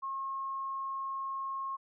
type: tone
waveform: sine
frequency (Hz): 1080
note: C#6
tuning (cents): -45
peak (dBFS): -34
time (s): 0.02-1.77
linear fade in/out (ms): 20
effects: none